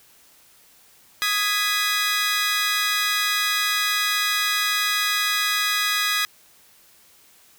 20% pulse chord, G# minor, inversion second, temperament just, 1245.9 / 1661.2 / 1993.5 Hz, D#6 / G#6 / B6, +2 / 0 / +16 cents, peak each -20 dBFS, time 1.22-6.25 s, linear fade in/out 0 ms, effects white hiss -54 dBFS RMS until 7.58 s

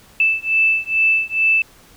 sine beating tone pair, 2637 / 2639.3 Hz, E7 / E7, 0 / +1 cents, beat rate 2.3 Hz, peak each -17 / -17 dBFS, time 0.2-1.62 s, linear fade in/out 2 ms, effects pink hiss -48 dBFS RMS until 1.96 s

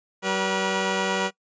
10% pulse tone pair together, 191.3 / 482.6 Hz, G3 / B4, -42 / -40 cents, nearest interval octave + major third, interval 1602 cents, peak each -17 dBFS, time 0.22-1.31 s, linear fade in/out 50 ms, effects noise-tail reverb RT60 0.1 s tail -22 dB re dry + resampled to 16000 Hz

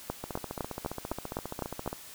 two click trains, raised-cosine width 1 ms, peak -17 / -21 dBFS, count 8 / 26, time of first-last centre 0.1-1.877 / 0.24-1.929 s, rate 3.94 / 14.8 Hz, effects white hiss -48 dBFS RMS until 2.14 s

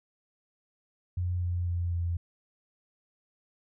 sine tone with pitch steps, 89.2 / 88.07 / 86.96 / 85.86 Hz, F2 / F2 / F2 / F2, +37 / +15 / -7 / -29 cents, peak -27 dBFS, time 1.17-2.17 s, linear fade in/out 5 ms, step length 250 ms, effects none

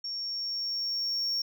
sine tone with level ramp, 5510 Hz, F8, 24 cents flat, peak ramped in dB -32 to -24 dBFS, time 0.04-1.42 s, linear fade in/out 5 ms, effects tanh soft clip ceiling -26 dBFS

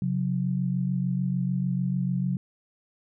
sine tone pair together, 134.9 / 181.64 Hz, C#3 / F#3, -47 / -32 cents, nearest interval perfect fourth, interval 515 cents, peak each -27 / -26 dBFS, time 0.02-2.37 s, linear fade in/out 2 ms, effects none

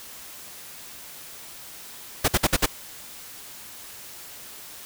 pink noise bursts, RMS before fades -19 dBFS, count 5, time 2.24-2.662 s, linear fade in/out 10 ms, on 42 ms, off 53 ms, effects white hiss -42 dBFS RMS until 4.85 s

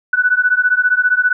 sine beating tone pair, 1480 / 1495 Hz, F#6 / F#6, 0 / +17 cents, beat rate 15 Hz, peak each -14 dBFS, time 0.13-1.33 s, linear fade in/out 5 ms, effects none

